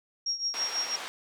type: tone with tremolo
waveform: sine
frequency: 5588 Hz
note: F8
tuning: in tune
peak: -25 dBFS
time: 0.26-0.96 s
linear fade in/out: 5 ms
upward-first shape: triangle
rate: 6.1 Hz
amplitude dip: 85%
type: band-pass noise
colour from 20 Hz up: pink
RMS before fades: -39 dBFS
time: 0.54-1.08 s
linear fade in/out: 0 ms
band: 690 to 5500 Hz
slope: 12 dB/octave
effects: none